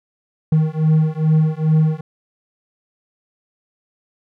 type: beating tone pair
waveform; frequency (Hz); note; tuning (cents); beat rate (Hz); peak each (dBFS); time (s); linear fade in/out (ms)
triangle; 155.56 / 157.96; D#3 / D#3; 0 / +26; 2.4; -14; 0.52-2.01; 5
effects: none